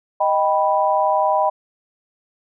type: chord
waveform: sine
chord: Eb augmented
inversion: none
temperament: equal with one note detuned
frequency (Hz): 622.3 / 784 / 984.9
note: Eb5 / G5 / B5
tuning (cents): 0 / 0 / -5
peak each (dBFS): -19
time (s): 0.2-1.5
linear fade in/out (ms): 10
effects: none